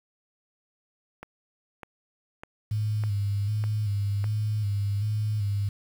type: click train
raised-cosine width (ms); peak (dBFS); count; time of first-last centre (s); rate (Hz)
0.5; -24; 6; 1.23-4.242; 1.66
type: tone with vibrato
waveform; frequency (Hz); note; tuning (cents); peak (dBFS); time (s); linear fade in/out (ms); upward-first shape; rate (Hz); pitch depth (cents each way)
sine; 103.83; G#2; 0; -24; 2.71-5.69; 5; square; 1.3; 47
effects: 8-bit